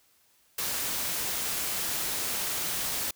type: noise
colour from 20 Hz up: white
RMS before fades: -31 dBFS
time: 0.58-3.11 s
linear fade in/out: 5 ms
effects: white hiss -65 dBFS RMS until 3.15 s